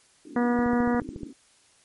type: band-pass noise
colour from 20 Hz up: pink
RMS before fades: -42 dBFS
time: 0.25-1.33 s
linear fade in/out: 5 ms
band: 240 to 340 Hz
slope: 48 dB/octave
type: harmonic tone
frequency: 241.4 Hz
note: B3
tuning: 39 cents flat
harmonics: 1 / 2 / 3 / 4 / 5 / 6 / 7 / 8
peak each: -22 / -28 / -32 / -34 / -36 / -38 / -39 / -40 dBFS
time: 0.36-1 s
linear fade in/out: 2 ms
type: click train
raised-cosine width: 3 ms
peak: -22 dBFS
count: 10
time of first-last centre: 0.59-1.233 s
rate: 14 Hz
effects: white hiss -60 dBFS RMS until 1.84 s + MP3 48 kbps